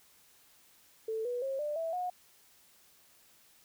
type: tone with pitch steps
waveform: sine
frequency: 442.8 / 488.5 / 538.9 / 594.5 / 655.8 / 723.5 Hz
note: A4 / B4 / C#5 / D5 / E5 / F#5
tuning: +11 / -19 / -49 / +21 / -9 / -39 cents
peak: -32 dBFS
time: 1.08-2.1 s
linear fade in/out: 5 ms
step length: 170 ms
effects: white hiss -63 dBFS RMS until 3.64 s